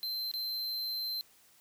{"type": "tone with dropouts", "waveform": "square", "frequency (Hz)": 4107, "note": "C8", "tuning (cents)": -33, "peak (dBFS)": -34, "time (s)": [0.03, 1.21], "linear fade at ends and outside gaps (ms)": 0, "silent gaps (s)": [0.314, 0.338], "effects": ["white hiss -63 dBFS RMS until 1.6 s"]}